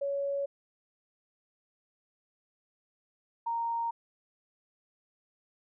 sine tone pair in turn, 560 / 928.2 Hz, C#5 / A#5, +18 / -8 cents, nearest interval major sixth, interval 874 cents, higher second, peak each -29 / -29 dBFS, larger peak neither, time 0.01-0.46 / 3.46-3.91 s, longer neither, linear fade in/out 10 ms, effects none

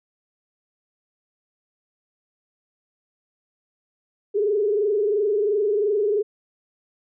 sine tone with frequency modulation, 415.3 Hz, G#4, in tune, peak -18 dBFS, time 4.34-6.23 s, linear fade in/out 20 ms, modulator 22.9 Hz, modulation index 1, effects none

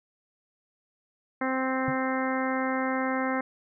harmonic tone, 261.6 Hz, C4, in tune, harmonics 1 / 2 / 3 / 4 / 5 / 6 / 7 / 8, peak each -29 / -32 / -34 / -35 / -36 / -37 / -37 / -38 dBFS, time 1.41-3.41 s, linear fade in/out 5 ms
sine tone with exponential decay, 141.2 Hz, C#3, 32 cents sharp, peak -24 dBFS, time 1.88-1.97 s, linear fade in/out 2 ms, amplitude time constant 18 ms
effects none

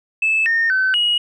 sine tone with pitch steps, 2619 / 1830 / 1527 / 2897 Hz, E7 / A#6 / G6 / F#7, -12 / -32 / -46 / -37 cents, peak -13 dBFS, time 0.22-1.18 s, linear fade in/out 5 ms, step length 240 ms, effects tanh soft clip ceiling -10 dBFS

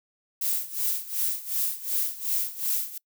violet noise with tremolo, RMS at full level -25 dBFS, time 0.41-2.98 s, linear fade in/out 5 ms, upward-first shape sine, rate 2.7 Hz, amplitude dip 85%, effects noise-tail reverb RT60 0.1 s tail -26 dB re dry

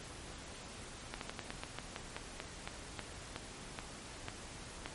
slowing click train, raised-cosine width 0.3 ms, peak -23 dBFS, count 16, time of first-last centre 1.14-4.859 s, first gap 72 ms, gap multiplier 1.16, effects pink hiss -49 dBFS RMS until 4.94 s + MP3 48 kbps

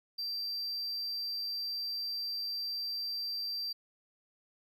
triangle tone, 4699 Hz, D8, in tune, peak -33 dBFS, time 0.18-3.73 s, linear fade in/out 10 ms, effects none

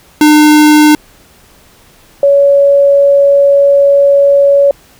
square / sine tone pair in turn, 302.1 / 562.1 Hz, D4 / C#5, +49 / +24 cents, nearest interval major seventh, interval 1075 cents, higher second, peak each -3 dBFS, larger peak neither, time 0.21-0.95 / 2.23-4.71 s, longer second, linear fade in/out 2 ms, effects pink hiss -43 dBFS RMS until 4.99 s

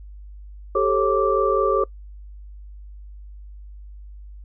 sine tone cluster, 391.9 / 437 / 545 / 1170 Hz, G4 / A4 / C#5 / D6, 0 / -12 / -29 / -7 cents, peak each -22 dBFS, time 0.75-1.84 s, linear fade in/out 5 ms, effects noise-tail reverb RT60 0.1 s tail -23 dB re dry + added 50 Hz sine -37 dBFS peak until 4.44 s

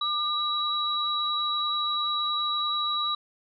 sine tone pair together, 1201 / 3895 Hz, D6 / B7, +38 / -25 cents, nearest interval octave + minor sixth, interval 2037 cents, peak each -28 / -27 dBFS, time 0.01-3.15 s, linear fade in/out 5 ms, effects none

